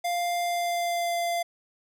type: tone with pitch glide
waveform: square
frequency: 698.5 to 689.3 Hz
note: F5 to F5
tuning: 0 to -23 cents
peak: -26 dBFS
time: 0.04-1.43 s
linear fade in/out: 10 ms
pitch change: -23 cents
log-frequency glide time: 0.4-1.16 s
effects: none